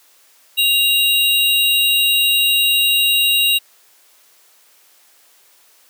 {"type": "tone pair together", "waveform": "square", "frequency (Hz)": [2794, 3822], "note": ["F7", "A#7"], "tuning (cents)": [0, 43], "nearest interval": "perfect fourth", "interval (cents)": 543, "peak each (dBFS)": [-15, -17], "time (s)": [0.57, 3.59], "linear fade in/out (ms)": 20, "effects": ["white hiss -52 dBFS RMS until 5.89 s", "high-pass 400 Hz 12 dB/octave"]}